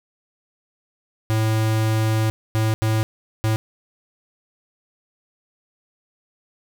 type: tone bursts at uneven times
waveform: square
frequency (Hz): 110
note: A2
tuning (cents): 0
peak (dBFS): -18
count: 4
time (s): 1.3-2.3 / 2.55-2.74 / 2.82-3.03 / 3.44-3.56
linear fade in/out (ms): 0
effects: none